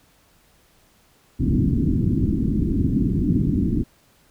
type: low-pass noise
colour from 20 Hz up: white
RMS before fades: -20 dBFS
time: 1.39-3.84 s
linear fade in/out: 20 ms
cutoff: 310 Hz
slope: 48 dB/octave
effects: pink hiss -58 dBFS RMS until 4.3 s